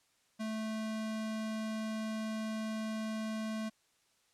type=tone; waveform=square; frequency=218.8 Hz; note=A3; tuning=9 cents flat; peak=-36 dBFS; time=0.39-3.7 s; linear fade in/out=20 ms; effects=white hiss -72 dBFS RMS until 4.33 s + low-pass 9000 Hz 12 dB/octave